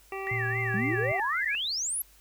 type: harmonic tone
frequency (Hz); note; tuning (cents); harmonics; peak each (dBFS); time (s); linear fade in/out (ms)
388; G4; -18; 1 / 2 / 3 / 5 / 6 / 7; -36 / -39 / -41 / -43 / -44 / -44; 0.12-1.2; 2
type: tone with vibrato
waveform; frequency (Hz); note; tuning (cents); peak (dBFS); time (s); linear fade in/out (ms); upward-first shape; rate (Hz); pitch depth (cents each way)
sine; 1864.7; A#6; 0; -29; 0.27-1.55; 0; sine; 3.8; 210
type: tone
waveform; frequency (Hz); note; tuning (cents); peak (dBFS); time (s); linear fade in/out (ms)
sine; 116.54; A#2; 0; -31; 0.31-1.12; 5
type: exponential sweep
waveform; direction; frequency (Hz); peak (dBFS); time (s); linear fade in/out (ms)
sine; up; 185 to 11900; -28; 0.74-2.02; 2
effects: added 50 Hz sine -59 dBFS peak until 2.2 s + white hiss -59 dBFS RMS until 2.2 s